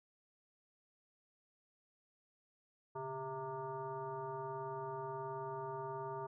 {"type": "tone with frequency modulation", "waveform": "sine", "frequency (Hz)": 659.3, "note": "E5", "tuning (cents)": 0, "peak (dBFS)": -40, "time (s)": [2.95, 6.27], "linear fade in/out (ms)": 10, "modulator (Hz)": 260, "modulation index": 1.8, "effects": []}